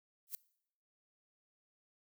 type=noise with exponential growth; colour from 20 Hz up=violet; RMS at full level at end=-37 dBFS; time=0.27-0.35 s; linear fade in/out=0 ms; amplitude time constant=17 ms; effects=noise-tail reverb RT60 0.7 s tail -22 dB re dry